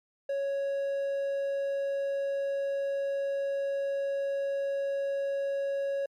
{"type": "tone", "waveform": "triangle", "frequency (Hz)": 554.4, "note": "C#5", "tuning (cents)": 0, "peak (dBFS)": -26, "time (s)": [0.29, 6.06], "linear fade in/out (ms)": 5, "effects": ["MP3 64 kbps"]}